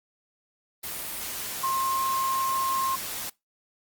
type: tone in noise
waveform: sine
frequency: 1063 Hz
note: C6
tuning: 27 cents sharp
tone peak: -24 dBFS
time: 1.63-2.96 s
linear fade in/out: 10 ms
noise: white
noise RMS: -34 dBFS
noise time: 0.83-3.3 s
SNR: +7 dB
effects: noise-tail reverb RT60 0.2 s tail -23 dB re dry + Opus 32 kbps